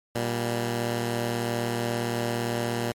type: tone pair together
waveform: 10% pulse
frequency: 118.18 / 196 Hz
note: A#2 / G3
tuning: +24 / 0 cents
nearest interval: major sixth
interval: 876 cents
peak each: -18 / -27 dBFS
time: 0.15-2.92 s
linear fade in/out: 5 ms
effects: MP3 64 kbps